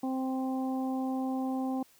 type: harmonic tone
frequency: 261.6 Hz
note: C4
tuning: in tune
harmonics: 1 / 2 / 3 / 4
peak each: -30 / -41 / -38 / -47 dBFS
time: 0.03-1.83 s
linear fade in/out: 5 ms
effects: white hiss -62 dBFS RMS until 1.99 s